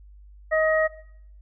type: harmonic tone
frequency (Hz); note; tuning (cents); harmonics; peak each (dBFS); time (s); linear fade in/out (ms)
630; D#5; +21; 1 / 2 / 3; -20 / -30 / -25; 0.51-0.88; 20
effects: noise-tail reverb RT60 0.6 s tail -17 dB re dry + added 50 Hz sine -45 dBFS peak until 1.41 s